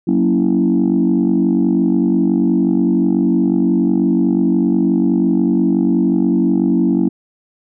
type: chord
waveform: sine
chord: F# dominant seventh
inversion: none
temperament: equal with one note detuned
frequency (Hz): 185 / 233.1 / 278.9 / 329.6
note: F#3 / A#3 / C#4 / E4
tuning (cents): 0 / 0 / +11 / 0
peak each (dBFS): -16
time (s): 0.07-7.09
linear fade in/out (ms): 10
effects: tanh soft clip ceiling -5 dBFS